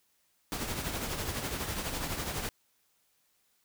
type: noise with tremolo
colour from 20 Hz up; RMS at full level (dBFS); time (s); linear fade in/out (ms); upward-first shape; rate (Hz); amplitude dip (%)
pink; -33; 0.52-2.49; 0; triangle; 12; 55
effects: white hiss -72 dBFS RMS until 3.64 s

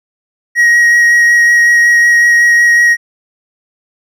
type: tone with vibrato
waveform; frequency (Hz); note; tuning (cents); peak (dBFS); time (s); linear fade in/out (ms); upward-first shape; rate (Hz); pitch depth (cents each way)
triangle; 1893; A#6; +26; -3; 0.55-2.97; 50; sine; 5.4; 10
effects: none

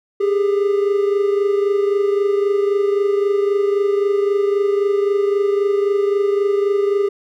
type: tone pair together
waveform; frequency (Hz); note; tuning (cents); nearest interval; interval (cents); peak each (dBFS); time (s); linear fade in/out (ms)
triangle; 400.1 / 423.9; G4 / G#4; +35 / +35; minor second; 100; -13 / -20; 0.2-7.09; 10
effects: none

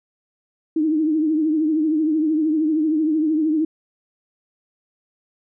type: tone with vibrato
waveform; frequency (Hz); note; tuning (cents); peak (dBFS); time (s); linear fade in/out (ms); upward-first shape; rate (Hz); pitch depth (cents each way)
sine; 311.1; D#4; 0; -16; 0.76-3.65; 5; triangle; 13; 87
effects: none

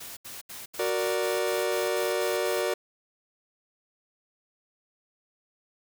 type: noise bursts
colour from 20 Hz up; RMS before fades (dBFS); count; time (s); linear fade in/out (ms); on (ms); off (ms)
white; -41; 11; 0-2.62; 10; 170; 75
type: chord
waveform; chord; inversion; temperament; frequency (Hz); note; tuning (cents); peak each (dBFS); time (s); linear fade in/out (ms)
40% pulse; Gb augmented; none; equal; 370 / 466.2 / 587.3; Gb4 / Bb4 / D5; 0 / 0 / 0; -29; 0.79-2.74; 5
effects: none

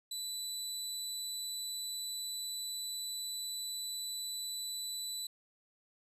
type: tone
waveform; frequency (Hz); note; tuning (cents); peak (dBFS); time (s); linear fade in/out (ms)
25% pulse; 3978; B7; +12; -34; 0.11-5.27; 5
effects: resampled to 32000 Hz

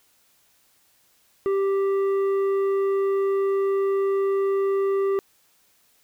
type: tone with tanh clipping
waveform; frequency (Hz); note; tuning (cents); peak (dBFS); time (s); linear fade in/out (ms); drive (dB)
sine; 392; G4; 0; -21; 1.46-5.19; 0; 8
effects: white hiss -62 dBFS RMS until 6.03 s

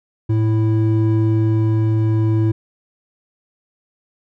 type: tone pair together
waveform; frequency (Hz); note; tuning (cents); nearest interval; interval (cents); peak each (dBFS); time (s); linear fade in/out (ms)
triangle; 110 / 329.4; A2 / E4; 0 / -1; octave + perfect fifth; 1899; -12 / -18; 0.29-2.52; 10
effects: none

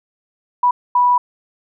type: tone bursts at uneven times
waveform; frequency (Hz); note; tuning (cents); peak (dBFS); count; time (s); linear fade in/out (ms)
sine; 982; B5; -10; -10; 2; 0.63-0.71 / 0.95-1.18; 5
effects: none

